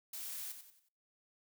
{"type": "noise with echo", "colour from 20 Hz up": "blue", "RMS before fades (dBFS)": -44, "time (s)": [0.13, 0.52], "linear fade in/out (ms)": 5, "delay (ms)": 92, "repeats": 4, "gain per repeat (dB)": -8, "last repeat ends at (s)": 0.888, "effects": ["noise-tail reverb RT60 0.5 s tail -25 dB re dry"]}